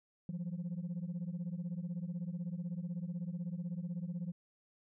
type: beating tone pair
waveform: sine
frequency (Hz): 167.5 / 183.5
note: E3 / F#3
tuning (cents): +28 / -14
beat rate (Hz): 16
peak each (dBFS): -38 / -39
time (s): 0.29-4.32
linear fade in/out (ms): 2
effects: tanh soft clip ceiling -34 dBFS